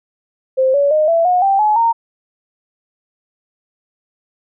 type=tone with pitch steps; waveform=sine; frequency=523.3 / 567.4 / 615.2 / 667 / 723.2 / 784.1 / 850.1 / 921.7 Hz; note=C5 / C#5 / D#5 / E5 / F#5 / G5 / G#5 / A#5; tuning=0 / +40 / -20 / +20 / -40 / 0 / +40 / -20 cents; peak=-10 dBFS; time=0.57-1.93 s; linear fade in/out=20 ms; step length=170 ms; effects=none